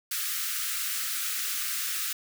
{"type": "high-pass noise", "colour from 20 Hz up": "white", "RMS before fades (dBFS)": -31, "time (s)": [0.11, 2.13], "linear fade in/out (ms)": 5, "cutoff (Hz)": 1200, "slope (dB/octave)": 96, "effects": []}